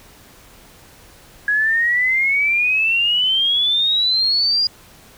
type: exponential sweep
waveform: sine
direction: up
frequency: 1661.2 to 4877 Hz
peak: -14 dBFS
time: 1.48-4.67 s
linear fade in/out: 2 ms
effects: pink hiss -46 dBFS RMS until 5.17 s